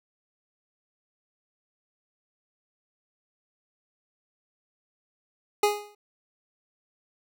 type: tone with exponential decay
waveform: 25% pulse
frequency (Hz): 414.4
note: G#4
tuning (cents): -4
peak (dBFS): -13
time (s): 5.63-5.95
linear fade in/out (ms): 5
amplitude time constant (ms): 68
effects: none